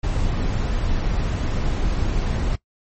brown noise, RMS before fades -21 dBFS, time 0.03-2.56 s, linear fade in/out 10 ms, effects noise-tail reverb RT60 0.1 s tail -18 dB re dry + MP3 32 kbps

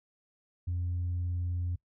sine tone, 88.1 Hz, F2, 16 cents sharp, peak -28 dBFS, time 0.67-1.76 s, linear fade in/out 10 ms, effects noise-tail reverb RT60 0.1 s tail -23 dB re dry + tanh soft clip ceiling -27 dBFS

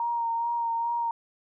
sine tone with vibrato, 932.3 Hz, A#5, in tune, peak -25 dBFS, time 0-1.11 s, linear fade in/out 2 ms, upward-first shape sine, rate 2.4 Hz, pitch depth 22 cents each way, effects none

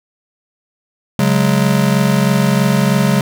square chord, C# suspended fourth, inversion none, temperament just, 138.59 / 184.79 / 207.9 Hz, C#3 / F#3 / G#3, 0 / -2 / +2 cents, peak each -16 dBFS, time 1.19-3.21 s, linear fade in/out 2 ms, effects none

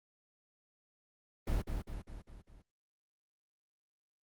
brown noise with echo, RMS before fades -32 dBFS, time 1.47-1.62 s, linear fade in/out 5 ms, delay 200 ms, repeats 5, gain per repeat -5 dB, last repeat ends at 2.62 s, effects Opus 24 kbps

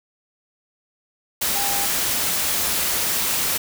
sine tone in noise, 801 Hz, G5, 37 cents sharp, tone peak -28 dBFS, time 1.55-1.86 s, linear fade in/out 10 ms, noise white, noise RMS -22 dBFS, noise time 1.41-3.58 s, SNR -9 dB, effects none

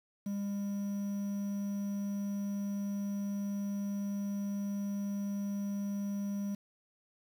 triangle tone with quantisation, 201.2 Hz, G3, 45 cents sharp, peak -31 dBFS, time 0.26-6.55 s, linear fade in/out 5 ms, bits 9, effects none

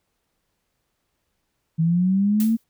sine linear sweep, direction up, 159 to 230 Hz, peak -16 dBFS, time 1.78-2.57 s, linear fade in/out 20 ms
blue noise with exponential decay, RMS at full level -29 dBFS, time 2.4-2.64 s, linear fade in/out 1 ms, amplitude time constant 51 ms
effects pink hiss -74 dBFS RMS until 2.69 s

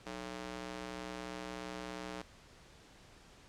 square tone with high-pass filter, 61.5 Hz, B1, 7 cents flat, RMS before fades -44 dBFS, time 0.06-2.22 s, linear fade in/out 5 ms, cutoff 270 Hz, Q 0.6, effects pink hiss -59 dBFS RMS until 3.48 s + low-pass 7000 Hz 12 dB/octave

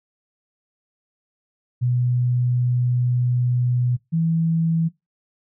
sine tone pair in turn, 123.47 / 164.16 Hz, B2 / E3, 0 / -7 cents, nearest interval perfect fourth, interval 493 cents, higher second, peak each -17 dBFS, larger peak neither, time 1.81-3.97 / 4.12-4.89 s, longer first, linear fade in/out 20 ms, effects noise-tail reverb RT60 0.2 s tail -21 dB re dry

